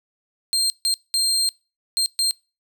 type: tone bursts at uneven times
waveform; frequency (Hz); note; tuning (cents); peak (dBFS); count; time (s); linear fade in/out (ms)
30% pulse; 4186; C8; 0; -15; 5; 0.53-0.7 / 0.85-0.94 / 1.14-1.49 / 1.97-2.06 / 2.19-2.31; 0
effects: noise-tail reverb RT60 0.3 s tail -25 dB re dry